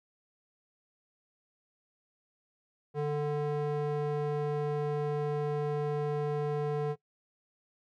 square tone with band-pass filter, 147.7 Hz, D3, 10 cents sharp, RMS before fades -31 dBFS, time 2.94-6.96 s, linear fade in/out 50 ms, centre 440 Hz, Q 1.4, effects noise-tail reverb RT60 0.1 s tail -20 dB re dry

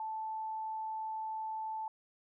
sine tone, 877 Hz, A5, 6 cents flat, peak -36 dBFS, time 0-1.88 s, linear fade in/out 2 ms, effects none

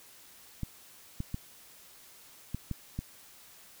clicks, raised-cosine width 5 ms, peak -21 dBFS, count 6, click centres 0.633 / 1.204 / 1.344 / 2.546 / 2.713 / 2.99 s, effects white hiss -55 dBFS RMS until 3.8 s

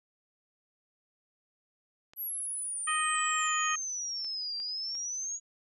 clicks, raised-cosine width 0.2 ms, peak -35 dBFS, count 5, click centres 2.135 / 3.183 / 4.246 / 4.601 / 4.952 s
sine exponential two-way sweep, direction down then up, 11840 to 4699 to 6760 Hz, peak -33 dBFS, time 2.16-5.4 s, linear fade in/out 50 ms, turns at 4.57 s
harmonic tone, 622.3 Hz, D#5, in tune, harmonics 2 / 3 / 4 / 5, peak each -30 / -34 / -36 / -38 dBFS, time 2.87-3.76 s, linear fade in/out 10 ms
effects none

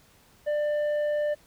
triangle tone with tanh clipping, 594 Hz, D5, 20 cents sharp, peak -25 dBFS, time 0.46-1.35 s, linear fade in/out 20 ms, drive 10 dB, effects pink hiss -59 dBFS RMS until 1.46 s

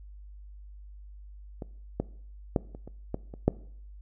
clicks, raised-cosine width 2 ms, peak -23 / -14 / -10 / -29 / -29 / -17 / -28 / -7 dBFS, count 8, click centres 1.622 / 2 / 2.562 / 2.749 / 2.876 / 3.144 / 3.339 / 3.48 s, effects noise-tail reverb RT60 0.6 s tail -20 dB re dry + added 50 Hz sine -44 dBFS peak until 4.01 s

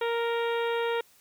harmonic tone, 466.2 Hz, A#4, in tune, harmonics 1 / 2 / 3 / 4 / 5 / 6 / 7 / 8, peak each -27 / -33 / -37 / -39 / -41 / -43 / -44 / -45 dBFS, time 0.01-1.01 s, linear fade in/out 5 ms, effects white hiss -60 dBFS RMS until 1.2 s

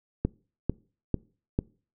click train, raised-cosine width 3 ms, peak -11 dBFS, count 4, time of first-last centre 0.25-1.589 s, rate 2.24 Hz, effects noise-tail reverb RT60 0.4 s tail -24 dB re dry

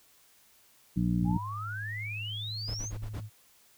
harmonic tone, 59.5 Hz, A#1, 36 cents sharp, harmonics 1 / 2 / 3 / 4 / 5, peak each -35 / -32 / -27 / -37 / -35 dBFS, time 0.96-1.38 s, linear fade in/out 10 ms
sine tone with pitch glide, 103.83 to 106.75 Hz, G#2 to G#2, 0 to +48 cents, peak -37 dBFS, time 1.17-3.3 s, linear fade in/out 50 ms, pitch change +48 cents, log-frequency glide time 1.31-2.6 s
sine exponential sweep, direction up, 791 to 6700 Hz, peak -36 dBFS, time 1.24-2.92 s, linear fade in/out 50 ms
brown noise bursts, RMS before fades -38 dBFS, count 5, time 2.67-3.211 s, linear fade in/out 20 ms, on 81 ms, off 34 ms
effects white hiss -62 dBFS RMS until 3.77 s

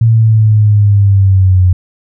sine linear sweep, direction down, 114.9 to 90 Hz, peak -4 dBFS, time 0.01-1.73 s, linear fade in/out 5 ms, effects none

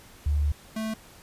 sine / square tone pair in turn, 73.42 / 219.6 Hz, D2 / A3, 0 / -3 cents, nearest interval octave + perfect fifth, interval 1897 cents, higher second, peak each -21 / -29 dBFS, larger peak first, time 0.26-0.52 / 0.76-0.94 s, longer first, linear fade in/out 5 ms, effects pink hiss -51 dBFS RMS until 1.22 s + resampled to 32000 Hz

